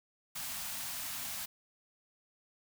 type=band-stop noise; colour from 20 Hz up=white; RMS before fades=-40 dBFS; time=0.35-1.46 s; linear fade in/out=10 ms; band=280 to 600 Hz; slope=96 dB/octave; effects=none